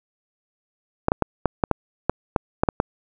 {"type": "clicks", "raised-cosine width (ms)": 1, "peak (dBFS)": -3, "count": 11, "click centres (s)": [1.084, 1.119, 1.223, 1.457, 1.638, 1.713, 2.096, 2.362, 2.635, 2.688, 2.801], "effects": []}